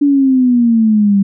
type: exponential sweep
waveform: sine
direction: down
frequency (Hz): 290 to 195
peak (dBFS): -7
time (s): 0.01-1.23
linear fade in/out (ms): 10
effects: none